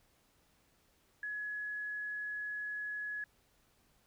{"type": "tone", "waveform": "sine", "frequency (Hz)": 1689, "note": "G#6", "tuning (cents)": 29, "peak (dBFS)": -37, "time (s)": [1.23, 3.24], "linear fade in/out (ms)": 2, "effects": ["pink hiss -71 dBFS RMS until 4.06 s"]}